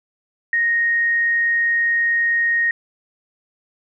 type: tone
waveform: sine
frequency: 1864.7 Hz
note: A#6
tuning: in tune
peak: -15 dBFS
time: 0.53-2.71 s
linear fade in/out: 2 ms
effects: none